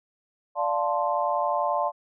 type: chord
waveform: sine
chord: D minor seventh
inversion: none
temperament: equal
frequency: 587.3 / 698.5 / 880 / 1046.5 Hz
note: D5 / F5 / A5 / C6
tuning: 0 / 0 / 0 / 0 cents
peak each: -28 dBFS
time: 0.55-1.92 s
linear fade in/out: 50 ms
effects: none